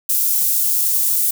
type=high-pass noise; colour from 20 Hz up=white; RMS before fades=-17 dBFS; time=0.09-1.31 s; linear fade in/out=5 ms; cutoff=9700 Hz; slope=12 dB/octave; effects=none